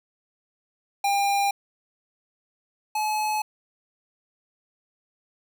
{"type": "tone pair in turn", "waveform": "square", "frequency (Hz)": [801, 854.9], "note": ["G5", "G#5"], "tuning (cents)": [37, 50], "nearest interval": "minor second", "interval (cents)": 113, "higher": "second", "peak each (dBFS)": [-21, -24], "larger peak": "first", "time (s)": [[1.04, 1.51], [2.95, 3.42]], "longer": "neither", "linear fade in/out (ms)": 5, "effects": []}